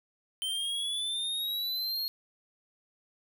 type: exponential sweep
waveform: square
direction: up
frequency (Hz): 3100 to 4300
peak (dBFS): -31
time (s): 0.42-2.08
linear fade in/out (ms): 0
effects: 12-bit